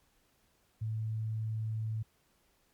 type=tone; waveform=sine; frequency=110.1 Hz; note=A2; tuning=2 cents sharp; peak=-32 dBFS; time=0.81-2.03 s; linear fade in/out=10 ms; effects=pink hiss -71 dBFS RMS until 2.73 s + MP3 96 kbps